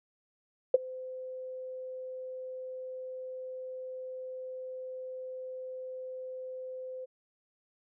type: tone with ADSR envelope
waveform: sine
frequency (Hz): 514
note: C5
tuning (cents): -31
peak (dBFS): -14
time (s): 0.74-7.06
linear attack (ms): 4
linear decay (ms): 21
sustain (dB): -24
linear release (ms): 21
effects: none